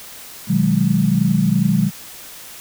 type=chord; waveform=sine; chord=G# minor seventh; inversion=first; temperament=equal; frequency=123.47 / 155.56 / 185 / 207.7 Hz; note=B2 / D#3 / F#3 / G#3; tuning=0 / 0 / 0 / 0 cents; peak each=-22 / -19 / -17 / -18 dBFS; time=0.47-1.91 s; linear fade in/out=50 ms; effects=white hiss -37 dBFS RMS until 2.6 s